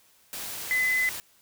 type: tone in noise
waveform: sine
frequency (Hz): 2021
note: B6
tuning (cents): +39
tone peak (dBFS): -22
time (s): 0.71-1.09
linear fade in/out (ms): 0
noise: white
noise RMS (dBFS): -36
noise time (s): 0.33-1.2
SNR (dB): +11
effects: white hiss -61 dBFS RMS until 1.41 s